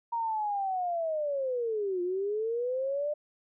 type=linear two-way sweep; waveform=sine; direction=down then up; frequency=942 to 349.2 to 602 Hz; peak=-28 dBFS; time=0.12-3.14 s; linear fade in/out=10 ms; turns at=2.02 s; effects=none